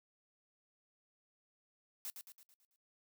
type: noise with echo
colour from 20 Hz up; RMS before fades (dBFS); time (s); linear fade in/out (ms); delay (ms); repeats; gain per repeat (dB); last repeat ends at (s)
blue; -43; 2.05-2.1; 0; 110; 6; -6; 2.76
effects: noise-tail reverb RT60 0.1 s tail -22 dB re dry